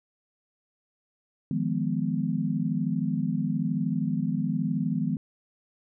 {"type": "chord", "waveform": "sine", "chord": "F half-diminished seventh", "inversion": "third", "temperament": "equal with one note detuned", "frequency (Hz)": [155.56, 174.61, 207.7, 248.9], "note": ["Eb3", "F3", "Ab3", "Cb4"], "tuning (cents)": [0, 0, 0, 14], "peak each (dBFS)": -30, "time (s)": [1.51, 5.17], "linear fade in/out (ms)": 2, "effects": []}